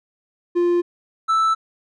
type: tone pair in turn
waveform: triangle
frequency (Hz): 349.2 / 1318.4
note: F4 / E6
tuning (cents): 0 / 0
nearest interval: octave + major seventh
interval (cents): 2300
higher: second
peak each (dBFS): -13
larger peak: neither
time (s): 0.55-0.82 / 1.28-1.55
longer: neither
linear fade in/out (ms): 20
effects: resampled to 22050 Hz